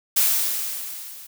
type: noise with level ramp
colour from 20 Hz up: blue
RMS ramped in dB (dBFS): -17 to -41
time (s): 0.16-1.27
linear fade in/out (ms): 10
effects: none